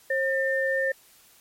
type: tone pair together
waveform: sine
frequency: 535.4 / 1801 Hz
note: C5 / A6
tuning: +40 / +40 cents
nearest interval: octave + major sixth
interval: 2100 cents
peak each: -25 dBFS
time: 0.1-0.92 s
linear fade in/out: 5 ms
effects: white hiss -56 dBFS RMS until 1.4 s + MP3 64 kbps